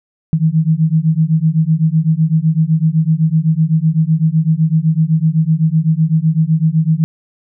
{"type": "beating tone pair", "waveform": "sine", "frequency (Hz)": [155.56, 163.46], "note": ["D#3", "E3"], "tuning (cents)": [0, -14], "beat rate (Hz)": 7.9, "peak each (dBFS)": -13, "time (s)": [0.33, 7.04], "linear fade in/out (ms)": 0, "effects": []}